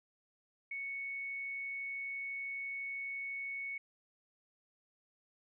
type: tone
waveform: sine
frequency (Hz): 2217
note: C#7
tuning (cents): 0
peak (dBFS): -38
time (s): 0.71-3.78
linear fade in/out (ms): 5
effects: none